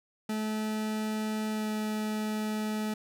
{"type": "tone with pitch glide", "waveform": "40% pulse", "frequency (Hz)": [216.1, 214.6], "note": ["A3", "A3"], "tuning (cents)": [-31, -43], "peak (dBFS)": -29, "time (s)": [0.29, 2.94], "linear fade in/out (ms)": 5, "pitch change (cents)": -12, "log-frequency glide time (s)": [1.51, 1.68], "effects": []}